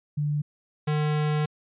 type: tone pair in turn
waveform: sine / square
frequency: 147.6 / 150.96 Hz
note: D3 / D3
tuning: +9 / +48 cents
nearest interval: unison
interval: 39 cents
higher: second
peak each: -23 dBFS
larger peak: neither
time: 0.17-0.42 / 0.87-1.46 s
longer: second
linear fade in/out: 10 ms
effects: resampled to 8000 Hz